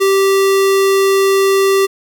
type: tone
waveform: square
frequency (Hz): 390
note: G4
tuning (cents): -9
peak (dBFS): -10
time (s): 0-1.87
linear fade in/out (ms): 20
effects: 8-bit